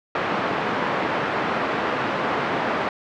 white band-pass noise, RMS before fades -24 dBFS, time 0.15-2.89 s, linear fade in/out 2 ms, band 170 to 1300 Hz, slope 12 dB/octave, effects low-pass 4000 Hz 12 dB/octave

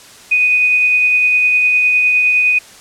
sine tone with tremolo, 2488 Hz, D#7, 1 cent flat, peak -8 dBFS, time 0.31-2.59 s, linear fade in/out 10 ms, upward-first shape triangle, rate 9.8 Hz, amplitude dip 25%, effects white hiss -39 dBFS RMS until 2.8 s + low-pass 9000 Hz 12 dB/octave

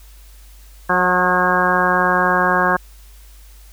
harmonic tone with a mistuned harmonic, 180.8 Hz, F#3, 40 cents flat, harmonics 1 / 2 / 3 / 4 / 5 / 6 / 7 / 8 / 9, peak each -24 / -24 / -23 / -22 / -23 / -19 / -24 / -24 / -19 dBFS, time 0.89-2.77 s, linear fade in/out 10 ms, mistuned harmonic 4, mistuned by +19 cents, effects added 50 Hz sine -40 dBFS peak until 3.72 s + white hiss -50 dBFS RMS until 3.72 s

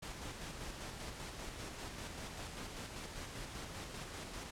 pink noise with tremolo, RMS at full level -45 dBFS, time 0.02-4.51 s, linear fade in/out 10 ms, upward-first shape square, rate 5.1 Hz, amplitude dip 30%, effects low-pass 9000 Hz 12 dB/octave

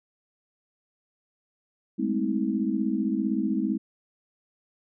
sine tone cluster, 201.9 / 217.5 / 259.4 / 319.2 Hz, G#3 / A3 / C4 / D#4, -49 / -20 / -15 / +44 cents, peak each -29 dBFS, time 1.98-3.78 s, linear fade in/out 20 ms, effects none

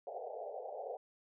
white band-pass noise, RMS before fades -44 dBFS, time 0.07-0.97 s, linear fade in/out 2 ms, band 420 to 790 Hz, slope 96 dB/octave, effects none

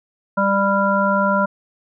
harmonic tone, 197.9 Hz, G3, 17 cents sharp, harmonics 1 / 3 / 5 / 7, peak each -20 / -20 / -20 / -20 dBFS, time 0.37-1.46 s, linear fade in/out 10 ms, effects none

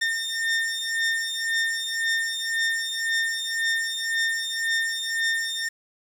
sawtooth beating tone pair, 1817 / 1818.9 Hz, A#6 / A#6, -45 / -43 cents, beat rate 1.9 Hz, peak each -23 dBFS, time 0.01-5.69 s, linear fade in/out 10 ms, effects low-pass 9000 Hz 12 dB/octave + 8-bit

